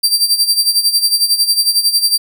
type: tone with tremolo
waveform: sawtooth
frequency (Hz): 4699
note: D8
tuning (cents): 0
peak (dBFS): -5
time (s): 0.03-2.18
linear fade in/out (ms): 10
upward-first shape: sine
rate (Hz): 11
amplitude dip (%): 75
effects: none